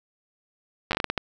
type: slowing click train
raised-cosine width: 0.3 ms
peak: -8 dBFS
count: 9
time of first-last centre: 0.91-1.178 s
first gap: 9 ms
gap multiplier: 1.36
effects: none